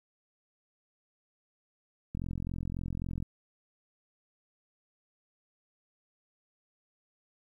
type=click train; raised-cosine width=5 ms; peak=-24 dBFS; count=48; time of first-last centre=2.15-3.226 s; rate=43.7 Hz; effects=11-bit